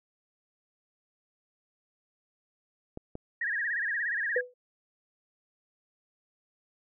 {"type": "clicks", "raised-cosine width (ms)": 2, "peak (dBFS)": -25, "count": 2, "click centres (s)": [2.974, 3.154]}
{"type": "tone with vibrato", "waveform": "sine", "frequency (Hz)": 1760, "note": "A6", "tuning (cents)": 0, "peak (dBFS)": -28, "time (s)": [3.41, 4.41], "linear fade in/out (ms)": 5, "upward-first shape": "sine", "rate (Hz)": 17, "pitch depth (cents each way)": 150}
{"type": "tone with exponential decay", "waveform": "sine", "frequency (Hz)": 496.7, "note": "B4", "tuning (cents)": 10, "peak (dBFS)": -22, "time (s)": [4.36, 4.54], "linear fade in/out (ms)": 5, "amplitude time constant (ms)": 37}
{"effects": []}